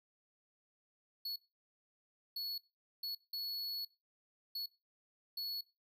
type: tone bursts at uneven times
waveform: square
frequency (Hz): 4390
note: C#8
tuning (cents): -18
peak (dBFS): -39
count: 6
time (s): 1.25-1.36 / 2.36-2.58 / 3.03-3.15 / 3.33-3.85 / 4.55-4.66 / 5.37-5.61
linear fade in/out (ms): 5
effects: noise-tail reverb RT60 0.3 s tail -22 dB re dry